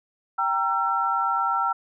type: chord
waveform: sine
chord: E diminished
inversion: first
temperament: equal with one note detuned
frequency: 784 / 932.3 / 1347 Hz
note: G5 / Bb5 / E6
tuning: 0 / 0 / +37 cents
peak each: -27 / -27 / -23 dBFS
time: 0.38-1.73 s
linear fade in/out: 10 ms
effects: none